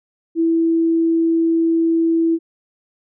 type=tone; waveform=sine; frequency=329.6 Hz; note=E4; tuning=in tune; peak=-13 dBFS; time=0.35-2.39 s; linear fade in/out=50 ms; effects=none